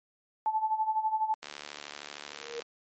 sine tone with tremolo, 872 Hz, A5, 16 cents flat, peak -23 dBFS, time 0.46-1.34 s, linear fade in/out 0 ms, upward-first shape sine, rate 12 Hz, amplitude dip 75%
click train, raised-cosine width 0.2 ms, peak -22 dBFS, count 88, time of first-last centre 1.43-2.62 s, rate 73.1 Hz
sine tone with exponential growth, 470 Hz, A#4, 14 cents sharp, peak -31 dBFS, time 2.24-2.6 s, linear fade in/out 2 ms, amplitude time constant 77 ms
effects high-pass 300 Hz 12 dB/octave + MP3 32 kbps

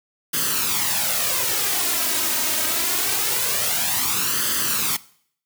white noise with flanger, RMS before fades -22 dBFS, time 0.33-4.97 s, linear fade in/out 10 ms, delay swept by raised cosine 0.63 to 3.23 ms, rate 0.24 Hz, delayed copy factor +0.65, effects noise-tail reverb RT60 0.6 s tail -20 dB re dry + high-pass 100 Hz 12 dB/octave

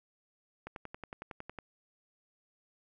click train, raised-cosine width 0.5 ms, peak -27 dBFS, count 11, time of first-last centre 0.67-1.587 s, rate 10.9 Hz, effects none

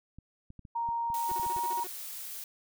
clicks, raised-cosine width 5 ms, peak -35 dBFS, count 10, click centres 0.186 / 0.504 / 0.593 / 0.652 / 0.889 / 1.102 / 1.315 / 1.398 / 1.465 / 1.564 s
sine tone with pitch glide, 932.3 to 944.8 Hz, A#5 to A#5, 0 to +23 cents, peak -29 dBFS, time 0.75-1.84 s, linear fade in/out 10 ms, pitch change +23 cents, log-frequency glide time 1.19-1.63 s
blue noise, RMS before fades -41 dBFS, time 1.14-2.44 s, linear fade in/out 2 ms
sawtooth tone bursts, 366.5 Hz, F#4, 16 cents flat, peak -37 dBFS, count 9, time 1.29-1.869 s, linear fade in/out 0 ms, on 27 ms, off 42 ms
effects none

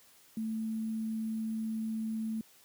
sine tone with sample-and-hold, 221 Hz, A3, 8 cents sharp, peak -32 dBFS, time 0.37-2.41 s, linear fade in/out 2 ms, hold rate 11025 Hz, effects white hiss -61 dBFS RMS until 2.64 s + high-pass 80 Hz 12 dB/octave

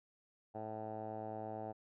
10% pulse tone with low-pass filter, 108.9 Hz, A2, 17 cents flat, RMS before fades -44 dBFS, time 0.54-1.73 s, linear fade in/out 20 ms, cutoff 780 Hz, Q 4.9, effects none

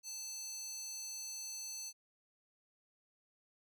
square tone with high-pass filter, 878 Hz, A5, 4 cents flat, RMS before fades -45 dBFS, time 0.03-1.93 s, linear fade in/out 50 ms, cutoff 5500 Hz, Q 5.2, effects none

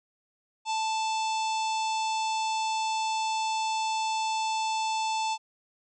harmonic tone, 880 Hz, A5, in tune, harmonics 1 / 3 / 4 / 5 / 6 / 7 / 8 / 9, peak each -27 / -37 / -39 / -41 / -43 / -44 / -45 / -46 dBFS, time 0.65-5.38 s, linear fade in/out 50 ms, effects none

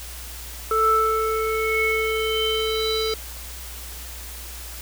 square tone with low-pass filter sweep, 440 Hz, A4, in tune, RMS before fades -22 dBFS, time 0.71-3.14 s, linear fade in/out 2 ms, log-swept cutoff 1200 to 4500 Hz, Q 7.3, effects added 60 Hz sine -37 dBFS peak until 4.81 s + white hiss -38 dBFS RMS until 4.81 s

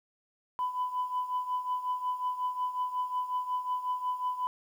sine tone with tremolo, 1000 Hz, B5, 21 cents sharp, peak -25 dBFS, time 0.59-4.47 s, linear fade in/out 0 ms, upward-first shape triangle, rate 5.5 Hz, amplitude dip 80%, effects tanh soft clip ceiling -24 dBFS + 10-bit

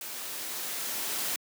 white noise with level ramp, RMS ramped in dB -39 to -31 dBFS, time 0.01-1.36 s, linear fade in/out 2 ms, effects high-pass 200 Hz 12 dB/octave

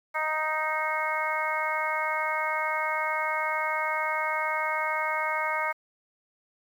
harmonic tone, 311.1 Hz, D#4, in tune, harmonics 2 / 3 / 4 / 5 / 6 / 7, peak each -34 / -31 / -32 / -35 / -37 / -31 dBFS, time 0.14-5.73 s, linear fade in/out 20 ms, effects 9-bit

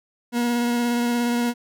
40% pulse tone with vibrato, 239.2 Hz, A#3, 45 cents sharp, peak -19 dBFS, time 0.32-1.54 s, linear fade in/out 50 ms, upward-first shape sine, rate 17 Hz, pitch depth 15 cents each way, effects none

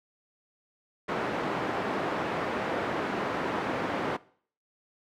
pink band-pass noise, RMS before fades -31 dBFS, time 1.08-4.17 s, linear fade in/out 10 ms, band 250 to 1600 Hz, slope 12 dB/octave, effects noise-tail reverb RT60 0.5 s tail -20 dB re dry

